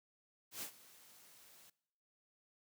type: noise with ADSR envelope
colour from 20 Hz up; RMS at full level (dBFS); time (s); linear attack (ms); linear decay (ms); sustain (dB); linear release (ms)
white; -43; 0.51-1.7; 110; 87; -19; 5
effects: noise-tail reverb RT60 0.8 s tail -22 dB re dry + high-pass 100 Hz 12 dB/octave